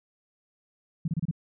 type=tone bursts; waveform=sine; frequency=162.8 Hz; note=E3; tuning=21 cents flat; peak=-24 dBFS; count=5; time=1.05-1.312 s; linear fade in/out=5 ms; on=30 ms; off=28 ms; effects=none